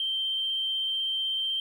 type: tone with vibrato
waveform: triangle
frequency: 3133 Hz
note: G7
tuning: 2 cents flat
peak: -23 dBFS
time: 0-1.6 s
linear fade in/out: 2 ms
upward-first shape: sine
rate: 16 Hz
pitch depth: 9 cents each way
effects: tanh soft clip ceiling -24 dBFS